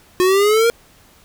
square exponential sweep, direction up, 359.8 to 472.8 Hz, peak -12 dBFS, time 0.2-0.7 s, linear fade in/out 0 ms, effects pink hiss -50 dBFS RMS until 1.24 s

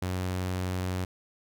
sawtooth tone, 91.9 Hz, F#2, 11 cents flat, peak -25 dBFS, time 0.02-1.05 s, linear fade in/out 5 ms, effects none

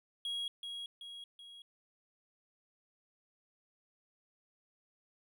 triangle tone with echo, 3300 Hz, G#7, 12 cents flat, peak -34 dBFS, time 0.25-0.48 s, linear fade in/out 2 ms, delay 380 ms, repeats 3, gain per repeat -5 dB, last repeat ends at 1.62 s, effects none

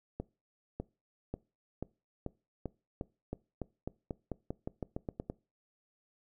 accelerating click train, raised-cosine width 2 ms, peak -23 dBFS, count 19, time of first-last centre 0.2-5.299 s, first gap 600 ms, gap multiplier 0.9, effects noise-tail reverb RT60 0.3 s tail -22 dB re dry

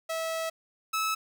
sawtooth tone pair in turn, 650 / 1300 Hz, E5 / E6, -24 / -24 cents, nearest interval octave, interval 1200 cents, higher second, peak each -26 / -23 dBFS, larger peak second, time 0.09-0.5 / 0.93-1.15 s, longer first, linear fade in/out 10 ms, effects 10-bit

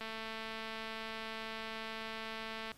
click train, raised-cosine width 0.3 ms, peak -27 dBFS, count 602, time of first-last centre 0.01-2.717 s, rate 222 Hz, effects pink hiss -61 dBFS RMS until 2.77 s + resampled to 32000 Hz

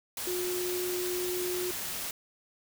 sine tone in noise, 360 Hz, F#4, 47 cents flat, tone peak -31 dBFS, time 0.27-1.71 s, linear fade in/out 2 ms, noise white, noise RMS -36 dBFS, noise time 0.17-2.11 s, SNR +2 dB, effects none

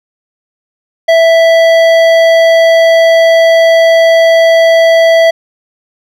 sine tone with hard clipping, 659.3 Hz, E5, in tune, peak -5 dBFS, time 1.08-5.31 s, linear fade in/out 10 ms, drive 12 dB, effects none

